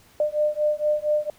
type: beating tone pair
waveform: sine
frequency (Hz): 599 / 603.3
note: D5 / D5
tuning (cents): +34 / +46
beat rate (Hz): 4.3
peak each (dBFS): -23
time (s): 0.2-1.3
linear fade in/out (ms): 2
effects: pink hiss -55 dBFS RMS until 1.38 s